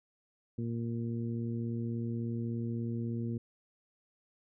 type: harmonic tone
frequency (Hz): 116.5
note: A#2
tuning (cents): -1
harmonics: 1 / 2 / 3 / 4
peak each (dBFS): -35 / -36 / -43 / -49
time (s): 0.58-3.38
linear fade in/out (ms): 5
effects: none